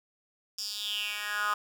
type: tone with high-pass filter sweep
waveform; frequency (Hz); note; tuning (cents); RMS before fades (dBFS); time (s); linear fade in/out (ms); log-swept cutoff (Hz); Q
10% pulse; 207.7; G#3; 0; -33; 0.58-1.54; 5; 5400 to 1200; 5.6
effects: none